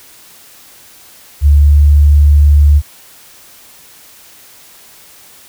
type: tone with pitch glide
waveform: sine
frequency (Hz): 72.5 to 73.05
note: D2 to D2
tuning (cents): -22 to -9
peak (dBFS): -3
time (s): 1.41-2.82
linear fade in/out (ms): 50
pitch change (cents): +13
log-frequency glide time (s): 1.57-1.77
effects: white hiss -40 dBFS RMS until 5.48 s